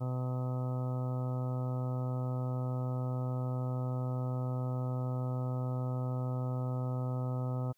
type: harmonic tone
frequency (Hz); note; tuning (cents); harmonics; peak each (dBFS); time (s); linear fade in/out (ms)
126.8; B2; +46; 1 / 2 / 3 / 4 / 5 / 6 / 7 / 8 / 9 / 10; -32 / -42 / -49 / -45 / -47 / -51 / -52 / -56 / -59 / -50; 0-7.73; 20
effects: white hiss -75 dBFS RMS until 7.77 s